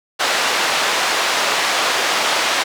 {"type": "band-pass noise", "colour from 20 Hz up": "pink", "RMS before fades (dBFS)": -18, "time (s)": [0.19, 2.64], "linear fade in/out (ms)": 20, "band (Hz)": [690, 5500], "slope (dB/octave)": 12, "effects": []}